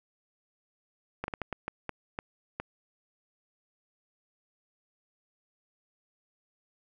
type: slowing click train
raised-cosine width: 0.5 ms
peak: -18 dBFS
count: 9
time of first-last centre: 1.24-2.6 s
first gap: 41 ms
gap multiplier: 1.39
effects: none